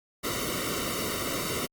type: noise with comb filter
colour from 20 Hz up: pink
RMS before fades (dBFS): -31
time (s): 0.23-1.67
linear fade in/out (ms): 20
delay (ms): 1.2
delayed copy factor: -1
effects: Opus 48 kbps